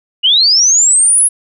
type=linear sweep; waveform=sine; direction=up; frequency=2815 to 10670 Hz; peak=-6 dBFS; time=0.23-1.29 s; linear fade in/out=20 ms; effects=none